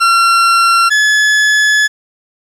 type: tone pair in turn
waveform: 40% pulse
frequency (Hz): 1365 / 1710.4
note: F6 / A6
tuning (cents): -40 / -49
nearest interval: major third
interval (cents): 391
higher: second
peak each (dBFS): -6 / -7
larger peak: first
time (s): 0-0.9 / 0.9-1.88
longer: second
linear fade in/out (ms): 20
effects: low-pass 8000 Hz 12 dB/octave + 7-bit